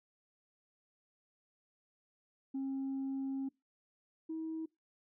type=tone pair in turn; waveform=sine; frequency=269.6 / 320.6 Hz; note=C#4 / E4; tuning=-48 / -48 cents; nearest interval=minor third; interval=300 cents; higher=second; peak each=-33 / -36 dBFS; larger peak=first; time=2.54-3.49 / 4.29-4.66 s; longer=first; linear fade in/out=10 ms; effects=noise-tail reverb RT60 0.2 s tail -23 dB re dry + tanh soft clip ceiling -33 dBFS